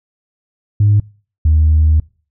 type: tone pair in turn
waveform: sine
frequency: 103.7 / 77.69 Hz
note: G#2 / D#2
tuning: -2 / -2 cents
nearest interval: perfect fourth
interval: 500 cents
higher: first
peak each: -6 dBFS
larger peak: neither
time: 0.8-1 / 1.45-2 s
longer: second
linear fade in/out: 5 ms
effects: noise-tail reverb RT60 0.4 s tail -25 dB re dry + tanh soft clip ceiling -4 dBFS